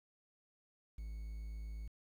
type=tone with quantisation; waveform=triangle; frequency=54 Hz; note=A1; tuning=32 cents flat; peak=-40 dBFS; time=0.98-1.88 s; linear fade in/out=5 ms; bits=11; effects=none